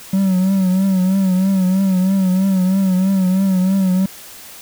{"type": "tone with vibrato", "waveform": "triangle", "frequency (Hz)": 188.9, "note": "F#3", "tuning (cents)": 36, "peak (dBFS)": -10, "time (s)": [0.13, 4.06], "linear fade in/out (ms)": 5, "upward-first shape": "triangle", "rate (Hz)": 3.1, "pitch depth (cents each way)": 71, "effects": ["white hiss -37 dBFS RMS until 4.61 s"]}